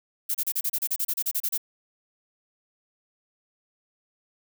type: noise bursts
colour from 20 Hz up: violet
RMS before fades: -26 dBFS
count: 15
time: 0.29-1.578 s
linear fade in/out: 10 ms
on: 56 ms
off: 32 ms
effects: none